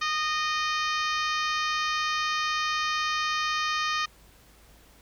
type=harmonic tone; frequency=616 Hz; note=D#5; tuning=17 cents flat; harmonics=2 / 3 / 4 / 5 / 6 / 7 / 8 / 9 / 10; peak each=-28 / -32 / -34 / -36 / -38 / -39 / -40 / -41 / -42 dBFS; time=0.01-4.06 s; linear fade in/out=10 ms; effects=added 53 Hz sine -57 dBFS peak until 5.01 s + pink hiss -57 dBFS RMS until 5.01 s